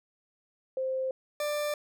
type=tone pair in turn; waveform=sine / 40% pulse; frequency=523.3 / 592.2 Hz; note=C5 / D5; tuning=0 / +14 cents; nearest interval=major second; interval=214 cents; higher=second; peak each=-28 dBFS; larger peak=neither; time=0.77-1.11 / 1.4-1.74 s; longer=neither; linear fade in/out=2 ms; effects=none